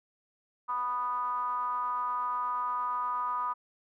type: ring-modulated tone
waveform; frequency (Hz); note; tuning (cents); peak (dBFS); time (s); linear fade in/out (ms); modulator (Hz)
triangle; 123.8; B2; +5; -24; 0.68-3.54; 20; 1110
effects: none